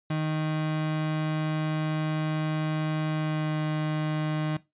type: tone with pitch glide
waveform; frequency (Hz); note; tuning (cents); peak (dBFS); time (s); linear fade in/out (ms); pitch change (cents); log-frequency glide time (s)
35% pulse; 155.56 to 154.22; D#3 to D#3; 0 to -15; -24; 0.1-4.57; 5; -15; 3.1-3.6
effects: noise-tail reverb RT60 0.2 s tail -18 dB re dry + resampled to 8000 Hz